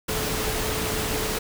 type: tone in noise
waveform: sine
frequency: 434.5 Hz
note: A4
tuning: 22 cents flat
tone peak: -32 dBFS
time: 0.08-1.39 s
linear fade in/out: 10 ms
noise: pink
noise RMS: -27 dBFS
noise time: 0.08-1.39 s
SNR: -8 dB
effects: none